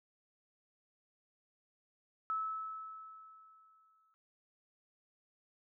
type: tone with exponential decay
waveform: sine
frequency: 1302 Hz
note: E6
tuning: 22 cents flat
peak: -32 dBFS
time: 2.3-4.14 s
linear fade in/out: 0 ms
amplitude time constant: 400 ms
effects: none